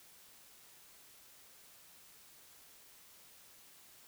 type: silence
effects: white hiss -60 dBFS RMS until 4.07 s